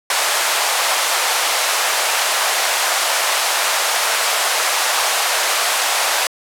pink high-pass noise, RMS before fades -17 dBFS, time 0.1-6.27 s, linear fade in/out 2 ms, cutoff 630 Hz, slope 24 dB/octave, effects low-pass 12000 Hz 12 dB/octave

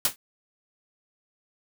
white noise with exponential decay, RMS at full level -18 dBFS, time 0.05-0.16 s, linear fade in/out 2 ms, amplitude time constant 23 ms, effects none

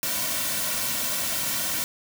white noise with comb filter, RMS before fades -27 dBFS, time 0.03-1.84 s, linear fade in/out 0 ms, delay 2.4 ms, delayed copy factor -0.7, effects none

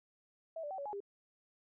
sine tone with pitch steps, 652 / 587 / 765 / 563 / 838 / 401.6 Hz, E5 / D5 / G5 / C#5 / G#5 / G4, -19 / -1 / -42 / +27 / +15 / +42 cents, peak -39 dBFS, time 0.56-1.004 s, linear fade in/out 5 ms, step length 74 ms, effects none

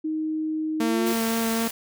sine tone with pitch glide, 312.7 to 351 Hz, D#4 to F4, +9 to +9 cents, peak -24 dBFS, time 0.04-1.13 s, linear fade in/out 10 ms, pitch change +200 cents, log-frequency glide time 0.83-1.01 s
sawtooth tone with vibrato, 227.1 Hz, A#3, 45 cents flat, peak -19 dBFS, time 0.8-1.68 s, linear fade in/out 5 ms, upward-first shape sine, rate 3.9 Hz, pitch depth 9 cents each way
white noise, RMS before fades -33 dBFS, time 1.06-1.71 s, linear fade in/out 5 ms
effects none

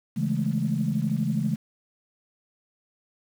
sine chord, A major seventh, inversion first, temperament equal, 138.59 / 164.81 / 207.7 / 220 Hz, C#3 / E3 / G#3 / A3, 0 / 0 / 0 / 0 cents, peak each -28 / -28 / -28 / -28 dBFS, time 0.16-1.56 s, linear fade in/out 20 ms, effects tanh soft clip ceiling -13 dBFS + 8-bit

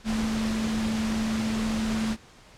sine tone in noise, 220.2 Hz, A3, 2 cents sharp, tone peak -25 dBFS, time 0.04-2.17 s, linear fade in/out 50 ms, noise pink, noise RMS -33 dBFS, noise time 0.04-2.17 s, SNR +5 dB, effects pink hiss -52 dBFS RMS until 2.57 s + low-pass 7000 Hz 12 dB/octave

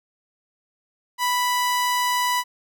sawtooth tone, 987.8 Hz, B5, in tune, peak -16 dBFS, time 1.18-2.44 s, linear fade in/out 50 ms, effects none

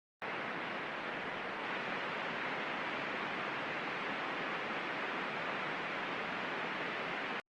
white band-pass noise, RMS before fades -39 dBFS, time 0.22-7.4 s, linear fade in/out 0 ms, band 160 to 2400 Hz, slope 24 dB/octave, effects Opus 24 kbps

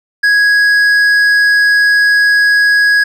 sine tone with hard clipping, 1661.2 Hz, G#6, in tune, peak -8 dBFS, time 0.23-3.04 s, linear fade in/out 10 ms, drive 6 dB, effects none

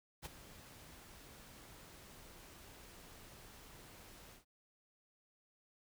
pink noise with ADSR envelope, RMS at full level -45 dBFS, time 0.22-4.45 s, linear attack 34 ms, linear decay 21 ms, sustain -12 dB, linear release 130 ms, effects none

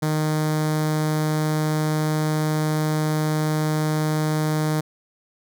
sawtooth tone with notch filter, 154.3 Hz, D#3, 14 cents flat, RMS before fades -22 dBFS, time 0.02-4.81 s, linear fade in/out 10 ms, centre 2700 Hz, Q 1.7, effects none

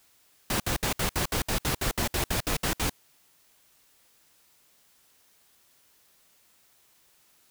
pink noise bursts, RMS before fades -27 dBFS, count 15, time 0.5-2.896 s, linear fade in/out 2 ms, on 100 ms, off 64 ms, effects white hiss -63 dBFS RMS until 7.5 s

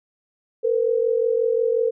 sine tone pair together, 455.4 / 501 Hz, A#4 / B4, -40 / +25 cents, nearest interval major second, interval 165 cents, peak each -19 / -22 dBFS, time 0.63-1.91 s, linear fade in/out 20 ms, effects none

